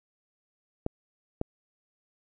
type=clicks; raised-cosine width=2 ms; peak=-15 dBFS; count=2; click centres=0.864 / 1.414 s; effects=none